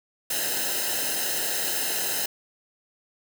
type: noise with comb filter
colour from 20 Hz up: white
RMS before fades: -27 dBFS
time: 0.3-2.26 s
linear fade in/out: 5 ms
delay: 0.87 ms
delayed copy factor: -0.85
effects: none